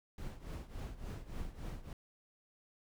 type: noise with tremolo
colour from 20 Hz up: brown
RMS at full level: -40 dBFS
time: 0.18-1.93 s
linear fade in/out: 2 ms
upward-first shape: triangle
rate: 3.5 Hz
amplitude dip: 85%
effects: none